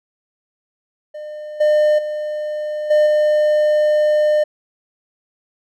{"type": "tone with level steps", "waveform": "triangle", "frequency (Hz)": 604, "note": "D5", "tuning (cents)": 48, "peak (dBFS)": [-26, -9, -19, -8, -10], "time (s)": [1.14, 4.44], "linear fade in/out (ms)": 10, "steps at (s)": [1.6, 1.98, 2.9, 3.06], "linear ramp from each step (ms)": 10, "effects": []}